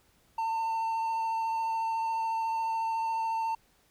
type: tone with vibrato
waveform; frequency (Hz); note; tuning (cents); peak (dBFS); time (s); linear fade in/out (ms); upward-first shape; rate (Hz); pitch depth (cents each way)
triangle; 901; A5; +41; -26; 0.38-3.55; 5; square; 14; 10
effects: pink hiss -66 dBFS RMS until 3.9 s